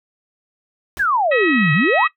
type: noise with exponential decay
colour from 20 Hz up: pink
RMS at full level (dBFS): -31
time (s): 0.97-1.12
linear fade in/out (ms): 0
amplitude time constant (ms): 32
type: exponential two-way sweep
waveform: sine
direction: down then up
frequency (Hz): 1749 to 139.5 to 1324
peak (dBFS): -14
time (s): 0.99-2.07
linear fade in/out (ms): 10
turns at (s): 1.73
type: harmonic tone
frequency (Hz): 640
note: D#5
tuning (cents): +49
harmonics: 2 / 3 / 4 / 5 / 6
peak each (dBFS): -25 / -19 / -23 / -34 / -34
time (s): 1.31-2.08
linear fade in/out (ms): 10
effects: noise-tail reverb RT60 0.1 s tail -18 dB re dry